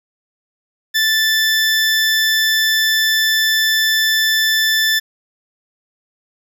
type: tone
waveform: 20% pulse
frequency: 1760 Hz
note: A6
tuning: in tune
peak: -8 dBFS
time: 0.94-5 s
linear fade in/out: 20 ms
effects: none